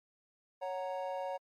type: chord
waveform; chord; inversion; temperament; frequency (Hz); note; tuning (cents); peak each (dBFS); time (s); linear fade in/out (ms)
triangle; F# major; second; equal; 554.4 / 740 / 932.3; C#5 / F#5 / A#5; 0 / 0 / 0; -36 / -39 / -40; 0.61-1.38; 20
effects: MP3 64 kbps